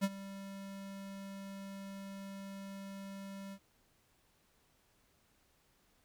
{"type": "tone with ADSR envelope", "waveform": "square", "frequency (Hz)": 196, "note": "G3", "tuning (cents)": 0, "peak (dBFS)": -28, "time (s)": [0.01, 3.59], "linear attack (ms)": 31, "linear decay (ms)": 43, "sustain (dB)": -17, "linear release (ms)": 64, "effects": ["pink hiss -72 dBFS RMS until 6.04 s"]}